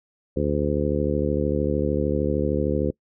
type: harmonic tone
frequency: 73.2 Hz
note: D2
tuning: 5 cents flat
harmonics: 1 / 2 / 3 / 4 / 5 / 6 / 7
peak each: -28 / -28 / -28 / -28 / -28 / -28 / -28 dBFS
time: 0.36-2.91 s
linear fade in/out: 10 ms
effects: noise-tail reverb RT60 0.1 s tail -24 dB re dry